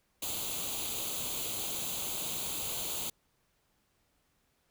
white noise with comb filter, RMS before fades -36 dBFS, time 0.22-3.1 s, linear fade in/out 5 ms, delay 0.28 ms, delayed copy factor +0.75, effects pink hiss -74 dBFS RMS until 4.7 s

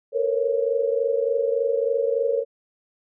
sine tone cluster, 455.3 / 478.7 / 550 Hz, A#4 / A#4 / C#5, -41 / +46 / -14 cents, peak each -24 dBFS, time 0.12-2.45 s, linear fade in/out 50 ms, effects none

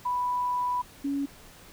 sine tone pair in turn, 987.8 / 280 Hz, B5 / C#4, 0 / +18 cents, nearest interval octave + minor seventh, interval 2182 cents, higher first, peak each -25 / -26 dBFS, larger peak first, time 0.05-0.82 / 1.04-1.26 s, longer first, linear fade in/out 10 ms, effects pink hiss -51 dBFS RMS until 1.72 s

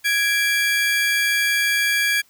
35% pulse tone pair together, 1661 / 2349 Hz, G#6 / D7, 0 / 0 cents, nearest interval tritone, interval 600 cents, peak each -18 / -19 dBFS, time 0.04-2.22 s, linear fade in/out 20 ms, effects white hiss -57 dBFS RMS until 2.29 s

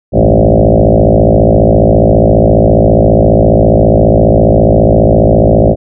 sine tone with frequency modulation, 226.1 Hz, A3, 47 cents sharp, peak -3 dBFS, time 0.12-5.76 s, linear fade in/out 50 ms, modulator 54.7 Hz, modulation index 7.7, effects none

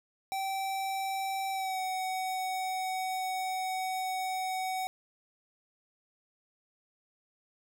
square tone with pitch glide, 774 to 749.8 Hz, G5 to F#5, -22 to +23 cents, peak -32 dBFS, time 0.32-4.87 s, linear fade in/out 0 ms, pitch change -55 cents, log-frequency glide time 1.51-1.81 s, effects none

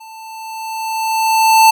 square tone with level ramp, 887 Hz, A5, 14 cents sharp, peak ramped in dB -35 to -5 dBFS, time 0-1.71 s, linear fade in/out 10 ms, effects none

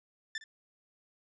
sawtooth tone with echo, 1773 Hz, A6, 13 cents sharp, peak -31 dBFS, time 0.35-0.38 s, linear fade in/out 2 ms, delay 60 ms, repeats 1, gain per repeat -15 dB, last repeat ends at 0.44 s, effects resampled to 16000 Hz

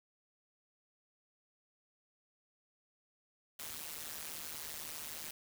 white noise with amplitude modulation, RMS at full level -41 dBFS, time 3.59-5.31 s, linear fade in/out 5 ms, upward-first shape sine, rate 154 Hz, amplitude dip 90%, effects none

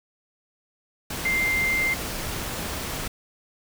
sine tone in noise, 2093 Hz, C7, in tune, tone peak -21 dBFS, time 1.25-1.94 s, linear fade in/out 5 ms, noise pink, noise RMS -31 dBFS, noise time 1.1-3.08 s, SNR +7 dB, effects none

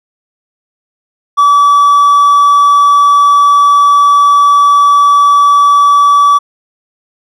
triangle tone with hard clipping, 1149 Hz, D6, 38 cents flat, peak -4 dBFS, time 1.37-6.39 s, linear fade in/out 20 ms, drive 5 dB, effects none

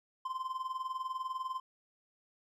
triangle tone with tremolo, 1039 Hz, C6, 12 cents flat, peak -30 dBFS, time 0.25-1.6 s, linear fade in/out 5 ms, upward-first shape triangle, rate 20 Hz, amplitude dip 85%, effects none

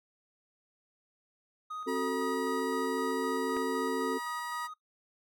triangle tone with tremolo, 1248 Hz, D#6, 5 cents sharp, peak -35 dBFS, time 1.7-4.74 s, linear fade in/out 10 ms, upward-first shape square, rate 3.9 Hz, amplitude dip 40%
sine chord, F# diminished, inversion second, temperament just, 266.4 / 370 / 444 Hz, C4 / F#4 / A4, +31 / 0 / +16 cents, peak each -34 / -35 / -32 dBFS, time 1.86-4.19 s, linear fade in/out 20 ms
30% pulse tone, 960 Hz, B5, 49 cents flat, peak -34 dBFS, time 1.87-4.68 s, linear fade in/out 20 ms
clicks, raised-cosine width 0.5 ms, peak -29 dBFS, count 2, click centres 3.566 / 3.569 s
effects noise-tail reverb RT60 0.1 s tail -17 dB re dry

